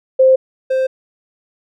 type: tone pair in turn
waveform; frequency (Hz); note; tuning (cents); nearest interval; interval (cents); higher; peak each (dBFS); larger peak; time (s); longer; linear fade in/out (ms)
sine / triangle; 523.3 / 523.3; C5 / C5; 0 / 0; unison; 0; neither; -6 / -11; first; 0.19-0.36 / 0.7-0.87; neither; 10
effects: none